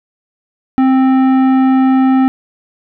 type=tone with tanh clipping; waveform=triangle; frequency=262.7 Hz; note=C4; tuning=7 cents sharp; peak=-9 dBFS; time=0.78-2.28 s; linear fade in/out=0 ms; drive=17 dB; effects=none